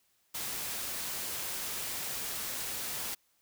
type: noise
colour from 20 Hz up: white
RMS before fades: -37 dBFS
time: 0.34-3.15 s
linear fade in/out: 10 ms
effects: white hiss -72 dBFS RMS until 3.41 s